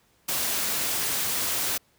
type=noise; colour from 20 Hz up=white; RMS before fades=-27 dBFS; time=0.28-1.78 s; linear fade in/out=10 ms; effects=pink hiss -64 dBFS RMS until 1.98 s + high-pass 60 Hz 12 dB/octave